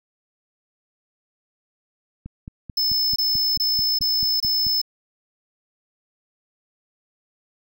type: click train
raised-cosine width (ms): 5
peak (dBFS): -22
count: 12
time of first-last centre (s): 2.26-4.667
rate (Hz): 4.57
type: tone bursts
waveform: square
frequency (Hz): 5240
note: E8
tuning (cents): -11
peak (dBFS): -19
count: 5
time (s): 2.77-4.816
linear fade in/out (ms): 5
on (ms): 390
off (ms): 24
effects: none